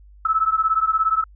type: beating tone pair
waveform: sine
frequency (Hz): 1299 / 1316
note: E6 / E6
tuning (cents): -26 / -3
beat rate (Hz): 17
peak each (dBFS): -19 / -20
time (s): 0.25-1.24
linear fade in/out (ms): 5
effects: added 50 Hz sine -44 dBFS peak until 1.35 s